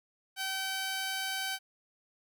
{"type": "tone pair together", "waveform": "10% pulse", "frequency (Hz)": [768.5, 1537], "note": ["G5", "G6"], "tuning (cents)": [-35, -35], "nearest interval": "octave", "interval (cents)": 1200, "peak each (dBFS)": [-27, -32], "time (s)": [0.36, 1.59], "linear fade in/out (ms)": 50, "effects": []}